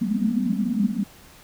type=band-pass noise; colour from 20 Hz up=pink; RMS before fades=-23 dBFS; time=0.01-1.04 s; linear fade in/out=10 ms; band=190 to 250 Hz; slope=96 dB/octave; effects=pink hiss -49 dBFS RMS until 1.43 s